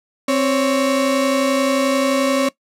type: tone pair together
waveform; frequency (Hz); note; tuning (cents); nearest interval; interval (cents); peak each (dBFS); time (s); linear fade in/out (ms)
35% pulse; 263.8 / 559; C4 / C#5; +14 / +14; octave + minor second; 1300; -16; 0.28-2.49; 5
effects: noise-tail reverb RT60 0.1 s tail -19 dB re dry + low-pass 11000 Hz 12 dB/octave